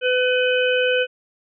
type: harmonic tone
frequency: 503 Hz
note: B4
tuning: 32 cents sharp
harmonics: 1 / 3 / 5 / 6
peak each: -18 / -23 / -25 / -26 dBFS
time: 0.01-1.07 s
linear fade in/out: 50 ms
effects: none